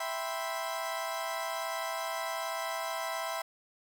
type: chord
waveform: 30% pulse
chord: C major seventh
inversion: first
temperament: equal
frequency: 659.3 / 784 / 987.8 / 1046.5 Hz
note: E5 / G5 / B5 / C6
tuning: 0 / 0 / 0 / 0 cents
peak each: -34 / -38 / -37 / -38 dBFS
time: 0-3.42 s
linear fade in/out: 5 ms
effects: none